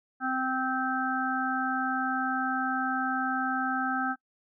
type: harmonic tone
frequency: 260 Hz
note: C4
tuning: 11 cents flat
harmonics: 1 / 3 / 5 / 6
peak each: -32 / -32 / -32 / -32 dBFS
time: 0.2-4.16 s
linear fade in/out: 50 ms
effects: noise-tail reverb RT60 0.1 s tail -23 dB re dry